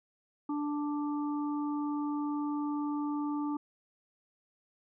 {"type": "harmonic tone", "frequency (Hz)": 293.7, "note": "D4", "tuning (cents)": 0, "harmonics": [1, 3, 4], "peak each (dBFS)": [-31, -41, -43], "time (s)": [0.49, 3.57], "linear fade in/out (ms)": 5, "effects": []}